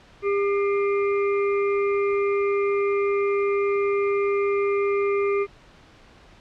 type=harmonic tone with a mistuned harmonic; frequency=401.2 Hz; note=G4; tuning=40 cents sharp; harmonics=1 / 3 / 5 / 6; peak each=-20 / -30 / -34 / -36 dBFS; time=0.22-5.47 s; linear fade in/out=50 ms; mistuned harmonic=5; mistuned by=+78 cents; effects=pink hiss -51 dBFS RMS until 6.4 s + low-pass 4000 Hz 12 dB/octave